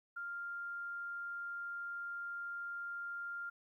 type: tone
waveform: sine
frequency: 1396.9 Hz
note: F6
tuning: in tune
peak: -40 dBFS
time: 0.16-3.5 s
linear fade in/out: 10 ms
effects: 13-bit